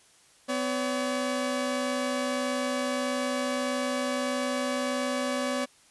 sawtooth tone pair together, 253.1 / 567.8 Hz, B3 / C#5, +43 / +41 cents, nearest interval octave + major second, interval 1398 cents, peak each -26 dBFS, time 0.48-5.66 s, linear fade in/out 20 ms, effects white hiss -59 dBFS RMS until 5.9 s + resampled to 24000 Hz

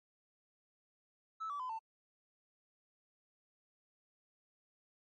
triangle tone with pitch steps, 1308 / 1151.9 / 1014.4 / 893.4 Hz, E6 / D6 / B5 / A5, -14 / -34 / +46 / +26 cents, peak -35 dBFS, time 1.4-1.792 s, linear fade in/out 20 ms, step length 98 ms, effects tanh soft clip ceiling -35 dBFS + MP3 32 kbps

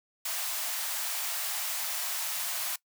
white high-pass noise, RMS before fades -33 dBFS, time 0.25-2.76 s, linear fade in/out 5 ms, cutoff 600 Hz, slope 96 dB/octave, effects noise-tail reverb RT60 0.1 s tail -21 dB re dry

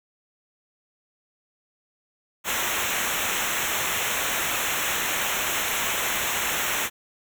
pink noise with comb filter, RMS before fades -26 dBFS, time 2.44-6.9 s, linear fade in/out 50 ms, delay 0.21 ms, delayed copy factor -0.9, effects none

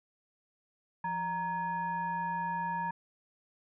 sine tone with frequency modulation, 932.3 Hz, A#5, in tune, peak -31 dBFS, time 1.04-2.91 s, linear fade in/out 5 ms, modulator 760 Hz, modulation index 0.65, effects none

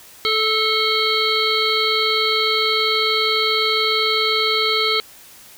harmonic tone with a mistuned harmonic, 436.5 Hz, A4, 14 cents flat, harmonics 1 / 3 / 5 / 7 / 9 / 10, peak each -23 / -23 / -23 / -23 / -23 / -23 dBFS, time 0.25-5 s, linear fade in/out 0 ms, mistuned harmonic 7, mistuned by +67 cents, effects white hiss -44 dBFS RMS until 5.57 s

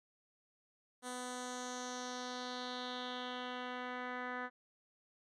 10% pulse tone with low-pass filter sweep, 249.5 Hz, B3, 18 cents sharp, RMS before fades -43 dBFS, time 1.02-4.5 s, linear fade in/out 50 ms, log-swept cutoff 9200 to 1800 Hz, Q 3.1, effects none

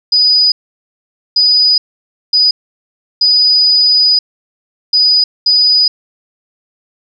sine tone bursts at uneven times, 4959 Hz, D#8, 7 cents flat, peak -6 dBFS, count 6, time 0.12-0.52 / 1.36-1.78 / 2.33-2.51 / 3.21-4.19 / 4.93-5.24 / 5.46-5.88 s, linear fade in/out 5 ms, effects none

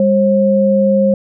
sine tone pair together, 201 / 537.3 Hz, G3 / C5, +44 / +46 cents, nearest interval octave + perfect fourth, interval 1702 cents, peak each -12 / -11 dBFS, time 0-1.14 s, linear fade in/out 2 ms, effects none

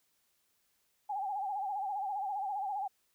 sine tone with vibrato, 800 Hz, G5, 35 cents sharp, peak -33 dBFS, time 1.09-2.88 s, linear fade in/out 10 ms, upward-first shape sine, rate 15 Hz, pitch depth 93 cents each way, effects white hiss -75 dBFS RMS until 3.14 s

